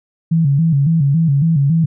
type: tone with vibrato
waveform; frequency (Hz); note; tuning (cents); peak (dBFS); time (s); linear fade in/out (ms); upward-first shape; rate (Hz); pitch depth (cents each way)
sine; 151.5; D#3; -46; -10; 0.31-1.86; 10; square; 3.6; 140
effects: none